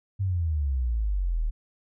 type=exponential sweep; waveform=sine; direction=down; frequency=100.3 to 37 Hz; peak=-23 dBFS; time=0.19-1.51 s; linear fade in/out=20 ms; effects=none